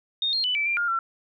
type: tone with pitch steps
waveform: sine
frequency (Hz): 3687 / 4220 / 2988 / 2318 / 2378 / 1412 / 1353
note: A#7 / C8 / F#7 / D7 / D7 / F6 / E6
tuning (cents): -20 / +14 / +16 / -23 / +21 / +19 / +45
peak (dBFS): -22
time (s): 0.22-0.99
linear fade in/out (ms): 2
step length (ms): 110
effects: none

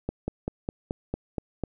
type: slowing click train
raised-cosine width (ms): 2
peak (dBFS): -15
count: 8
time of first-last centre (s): 0.09-1.637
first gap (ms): 190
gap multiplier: 1.05
effects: none

